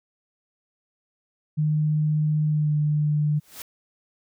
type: tone with pitch glide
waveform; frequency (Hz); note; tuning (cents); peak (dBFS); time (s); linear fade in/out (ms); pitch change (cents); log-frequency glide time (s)
sine; 152.6 to 149.81; D#3 to D3; -33 to +35; -19; 1.57-3.4; 20; -32; 2.47-2.74
type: noise with exponential growth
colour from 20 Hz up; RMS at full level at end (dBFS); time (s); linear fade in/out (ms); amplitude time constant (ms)
white; -34; 3.35-3.62; 2; 57
effects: none